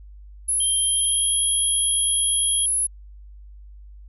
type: tone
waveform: sine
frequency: 10548 Hz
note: E9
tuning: in tune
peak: -19 dBFS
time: 0.48-2.87 s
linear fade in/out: 10 ms
type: tone with pitch glide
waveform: triangle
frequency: 3189 to 3279 Hz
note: G7 to G#7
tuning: +29 to -23 cents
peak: -24 dBFS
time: 0.6-2.66 s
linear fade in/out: 5 ms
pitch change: +48 cents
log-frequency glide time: 0.82-1.39 s
effects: added 50 Hz sine -40 dBFS peak until 4.08 s + resampled to 32000 Hz